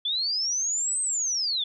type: linear two-way sweep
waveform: sine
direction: up then down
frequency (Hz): 3400 to 8340 to 3400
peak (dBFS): -24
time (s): 0.05-1.64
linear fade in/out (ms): 5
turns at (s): 1.01
effects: none